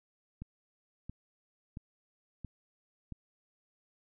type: click train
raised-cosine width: 5 ms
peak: -29 dBFS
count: 5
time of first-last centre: 0.42-3.123 s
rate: 1.48 Hz
effects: none